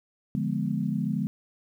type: chord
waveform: sine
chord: D diminished seventh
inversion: none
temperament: equal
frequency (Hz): 146.83 / 174.61 / 207.7 / 246.9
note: D3 / F3 / Ab3 / Cb4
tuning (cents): 0 / 0 / 0 / 0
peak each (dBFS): -31 / -31 / -29 / -32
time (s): 0.35-1.27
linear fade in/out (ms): 0
effects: 10-bit

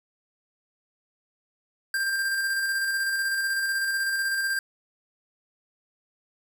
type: tone with tremolo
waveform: square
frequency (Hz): 1587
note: G6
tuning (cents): +21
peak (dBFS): -24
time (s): 1.94-4.59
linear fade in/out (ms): 2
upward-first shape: square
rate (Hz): 16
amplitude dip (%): 25
effects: none

